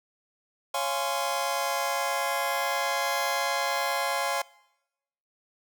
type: chord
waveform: sawtooth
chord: Db major seventh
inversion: none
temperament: just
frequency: 554.4 / 693 / 831.5 / 1039.4 Hz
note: Db5 / F5 / Ab5 / C6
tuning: 0 / -14 / +2 / -12 cents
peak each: -28 dBFS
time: 0.74-4.42 s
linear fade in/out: 5 ms
effects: noise-tail reverb RT60 0.9 s tail -23 dB re dry